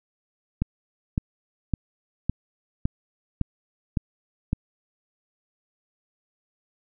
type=click train; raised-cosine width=5 ms; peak=-10 dBFS; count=8; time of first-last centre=0.62-4.531 s; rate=1.79 Hz; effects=none

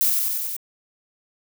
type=noise with echo; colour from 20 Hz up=violet; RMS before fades=-19 dBFS; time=0.01-0.1 s; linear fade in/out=0 ms; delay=93 ms; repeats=5; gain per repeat=-2 dB; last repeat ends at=0.565 s; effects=none

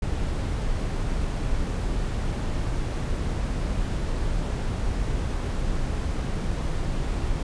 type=noise; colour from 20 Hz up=brown; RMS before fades=-26 dBFS; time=0.02-7.43 s; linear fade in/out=5 ms; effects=resampled to 22050 Hz

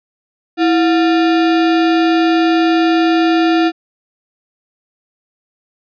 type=tone with sample-and-hold; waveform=sine; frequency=329.1 Hz; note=E4; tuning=3 cents flat; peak=-9 dBFS; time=0.57-3.72 s; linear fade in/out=50 ms; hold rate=1050 Hz; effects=resampled to 11025 Hz

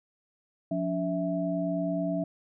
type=tone cluster; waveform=sine; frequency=176.2 / 285.5 / 656 Hz; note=F3 / D4 / E5; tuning=+16 / -49 / -9 cents; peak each=-31 dBFS; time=0.71-2.24 s; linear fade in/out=5 ms; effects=none

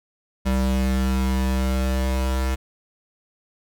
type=tone pair together; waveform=square; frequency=65 / 194.78 Hz; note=C2 / G3; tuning=-11 / -11 cents; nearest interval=octave + perfect fifth; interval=1900 cents; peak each=-21 / -27 dBFS; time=0.45-2.56 s; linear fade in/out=20 ms; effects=none

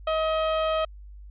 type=tone; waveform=30% pulse; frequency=634 Hz; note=D#5; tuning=32 cents sharp; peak=-20 dBFS; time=0.07-0.85 s; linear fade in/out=5 ms; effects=added 50 Hz sine -41 dBFS peak until 1.3 s + resampled to 8000 Hz

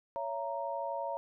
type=chord; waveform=sine; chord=A# diminished; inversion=first; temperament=just; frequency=559.4 / 671.3 / 932.3 Hz; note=C#5 / E5 / A#5; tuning=+16 / +31 / 0 cents; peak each=-38 / -39 / -37 dBFS; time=0.16-1.17 s; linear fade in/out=0 ms; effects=none

